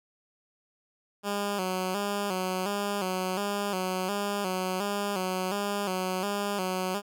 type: tone with vibrato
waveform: 10% pulse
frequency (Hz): 193.9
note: G3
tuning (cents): -19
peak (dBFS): -20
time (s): 1.23-7.02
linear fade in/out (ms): 50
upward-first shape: square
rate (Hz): 1.4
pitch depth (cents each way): 79
effects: none